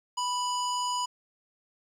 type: tone with low-pass filter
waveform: square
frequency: 987.8 Hz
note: B5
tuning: in tune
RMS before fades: -30 dBFS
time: 0.17-1.06 s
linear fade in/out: 10 ms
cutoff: 6800 Hz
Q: 2.6
effects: 10-bit